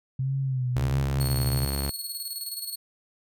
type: tone with vibrato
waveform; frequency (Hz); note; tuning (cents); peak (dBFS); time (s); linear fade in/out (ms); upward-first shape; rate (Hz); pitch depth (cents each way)
sine; 130; C3; -11; -24; 0.19-1.65; 5; sine; 1.4; 78
type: tone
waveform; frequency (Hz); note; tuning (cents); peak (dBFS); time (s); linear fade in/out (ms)
sawtooth; 69.3; C#2; 0; -23; 0.76-1.9; 0
type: tone with tremolo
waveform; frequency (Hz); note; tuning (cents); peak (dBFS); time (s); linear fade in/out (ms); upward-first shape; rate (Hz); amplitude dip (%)
15% pulse; 4347; C#8; -35; -24; 1.2-2.76; 10; square; 19; 50
effects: none